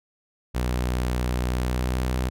sawtooth tone with pitch glide, 61.74 to 63.22 Hz, B1 to B1, 0 to +41 cents, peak -19 dBFS, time 0.54-2.3 s, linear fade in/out 20 ms, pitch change +41 cents, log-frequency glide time 1.48-2.17 s, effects none

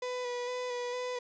35% pulse tone with vibrato, 493.9 Hz, B4, in tune, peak -32 dBFS, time 0.02-1.19 s, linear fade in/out 5 ms, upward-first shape square, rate 2.2 Hz, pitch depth 18 cents each way, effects resampled to 16000 Hz + 12-bit

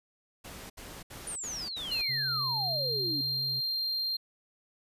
pink noise bursts, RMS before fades -45 dBFS, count 5, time 0.44-2.02 s, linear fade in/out 10 ms, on 260 ms, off 70 ms
sine exponential sweep, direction down, 9600 to 268.1 Hz, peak -35 dBFS, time 1.27-3.21 s, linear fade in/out 2 ms
triangle tone, 4186 Hz, C8, in tune, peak -28 dBFS, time 1.91-4.17 s, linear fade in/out 10 ms
triangle tone with vibrato, 133.5 Hz, C3, 35 cents sharp, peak -37 dBFS, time 2.08-3.61 s, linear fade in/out 20 ms, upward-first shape triangle, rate 1.8 Hz, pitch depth 19 cents each way
effects resampled to 32000 Hz

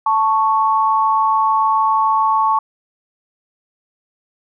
sine tone pair together, 881 / 1107.9 Hz, A5 / C#6, +2 / -1 cents, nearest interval major third, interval 397 cents, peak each -15 dBFS, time 0.06-2.59 s, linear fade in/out 5 ms, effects none

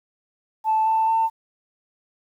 sine tone with pitch steps, 876 / 886.7 / 897.5 Hz, A5 / A5 / A5, -8 / +13 / +34 cents, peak -16 dBFS, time 0.64-1.3 s, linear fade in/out 50 ms, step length 220 ms, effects tanh soft clip ceiling -12 dBFS + 9-bit

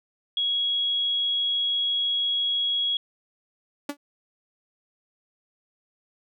sine tone, 3322 Hz, G#7, in tune, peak -22 dBFS, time 0.37-2.97 s, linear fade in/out 2 ms
sawtooth tone with exponential decay, 287.7 Hz, D4, 36 cents flat, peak -20 dBFS, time 3.89-3.97 s, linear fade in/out 5 ms, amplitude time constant 16 ms
effects none

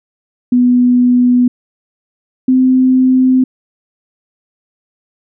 sine tone pair in turn, 246.9 / 257.7 Hz, B3 / C4, 0 / -26 cents, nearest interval minor second, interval 74 cents, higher second, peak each -6 dBFS, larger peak neither, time 0.52-1.48 / 2.48-3.44 s, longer neither, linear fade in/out 5 ms, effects none

